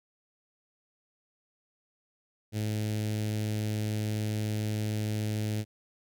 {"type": "tone with notch filter", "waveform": "sawtooth", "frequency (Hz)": 106.9, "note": "A2", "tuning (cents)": -49, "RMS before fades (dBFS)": -31, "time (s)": [2.52, 5.65], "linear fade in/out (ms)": 50, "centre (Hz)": 1100, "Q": 0.59, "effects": []}